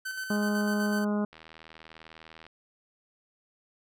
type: tone with tremolo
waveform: 45% pulse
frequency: 1528 Hz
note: G6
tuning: 45 cents flat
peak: -32 dBFS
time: 0.05-1.05 s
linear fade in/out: 10 ms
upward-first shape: square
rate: 8 Hz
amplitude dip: 40%
type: harmonic tone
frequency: 207.7 Hz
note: G#3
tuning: in tune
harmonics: 1 / 2 / 3 / 4 / 5 / 6 / 7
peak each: -26 / -35 / -36 / -42 / -42 / -43 / -45 dBFS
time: 0.3-1.25 s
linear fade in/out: 5 ms
type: click train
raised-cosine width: 0.3 ms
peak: -32 dBFS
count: 92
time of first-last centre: 1.33-2.466 s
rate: 80.1 Hz
effects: none